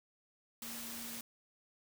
sine tone in noise, 233.1 Hz, A#3, in tune, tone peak -50 dBFS, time 0.62-1.21 s, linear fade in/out 2 ms, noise white, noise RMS -45 dBFS, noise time 0.62-1.21 s, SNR -8 dB, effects none

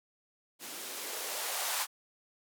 violet noise with band-pass filter sweep, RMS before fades -37 dBFS, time 0.59-1.87 s, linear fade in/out 50 ms, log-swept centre 240 to 920 Hz, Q 2, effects none

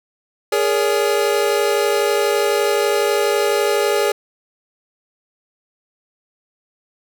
square tone cluster, 412.1 / 464.1 / 568 / 834 Hz, G#4 / A#4 / C#5 / G#5, -13 / -8 / +42 / +7 cents, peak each -19 / -22 / -22 / -26 dBFS, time 0.52-4.12 s, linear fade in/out 5 ms, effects none

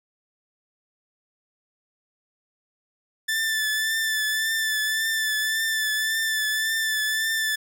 sawtooth tone with vibrato, 1760 Hz, A6, in tune, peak -19 dBFS, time 3.28-7.56 s, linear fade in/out 10 ms, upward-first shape triangle, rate 1.8 Hz, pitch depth 32 cents each way, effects none

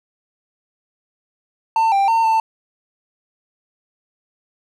triangle tone with pitch steps, 897 / 789 / 908 / 892 Hz, A5 / G5 / A#5 / A5, +33 / +11 / -46 / +23 cents, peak -11 dBFS, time 1.76-2.4 s, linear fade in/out 2 ms, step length 160 ms, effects none

